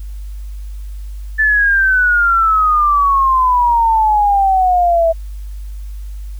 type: exponential sweep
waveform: sine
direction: down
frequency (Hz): 1760 to 651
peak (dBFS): -9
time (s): 1.38-5.13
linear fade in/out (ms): 20
effects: added 50 Hz sine -24 dBFS peak until 6.39 s + white hiss -50 dBFS RMS until 6.39 s